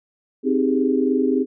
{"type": "chord", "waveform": "sine", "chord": "Ab major seventh", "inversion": "first", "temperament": "equal", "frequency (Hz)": [261.6, 311.1, 392, 415.3], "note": ["C4", "Eb4", "G4", "Ab4"], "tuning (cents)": [0, 0, 0, 0], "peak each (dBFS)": [-19, -24, -23, -23], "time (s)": [0.43, 1.46], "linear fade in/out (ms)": 50, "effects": []}